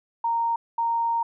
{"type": "tone pair in turn", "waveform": "sine", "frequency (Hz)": [927, 927], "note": ["A#5", "A#5"], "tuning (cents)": [-10, -10], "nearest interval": "unison", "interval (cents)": 0, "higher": "neither", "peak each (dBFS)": -21, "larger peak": "neither", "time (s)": [[0.24, 0.56], [0.78, 1.23]], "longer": "second", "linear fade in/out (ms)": 5, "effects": []}